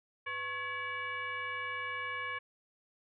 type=tone with frequency modulation; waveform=sine; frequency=1691 Hz; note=G#6; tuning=31 cents sharp; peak=-35 dBFS; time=0.26-2.39 s; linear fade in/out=10 ms; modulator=596 Hz; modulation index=1.4; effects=none